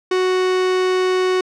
45% pulse tone, 370 Hz, F#4, in tune, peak -15 dBFS, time 0.11-1.41 s, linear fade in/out 5 ms, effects low-pass 5000 Hz 12 dB/octave

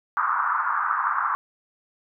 white band-pass noise, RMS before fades -24 dBFS, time 0.17-1.35 s, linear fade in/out 0 ms, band 980 to 1400 Hz, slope 48 dB/octave, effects none

